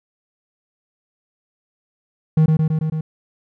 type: tone with echo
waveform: triangle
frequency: 157.2 Hz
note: D#3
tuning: 18 cents sharp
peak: -8 dBFS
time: 2.37-2.46 s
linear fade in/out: 5 ms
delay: 110 ms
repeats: 5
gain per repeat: -2 dB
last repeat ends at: 3.01 s
effects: none